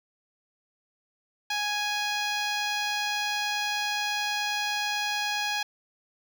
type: tone with notch filter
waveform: 10% pulse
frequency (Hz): 830.6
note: G#5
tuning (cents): 0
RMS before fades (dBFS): -29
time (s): 1.5-5.63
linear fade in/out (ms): 5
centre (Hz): 12000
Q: 0.8
effects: none